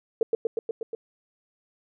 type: tone with echo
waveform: sine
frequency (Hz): 453.7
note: A#4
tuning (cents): -47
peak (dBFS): -17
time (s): 0.21-0.23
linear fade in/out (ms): 2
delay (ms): 120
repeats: 6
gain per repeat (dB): -2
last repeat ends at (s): 0.95
effects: none